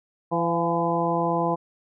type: harmonic tone with a mistuned harmonic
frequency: 168.5 Hz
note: E3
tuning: 38 cents sharp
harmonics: 1 / 2 / 3 / 4 / 5 / 6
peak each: -28 / -28 / -28 / -28 / -28 / -28 dBFS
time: 0.31-1.56 s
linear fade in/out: 20 ms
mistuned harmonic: 4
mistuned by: +33 cents
effects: none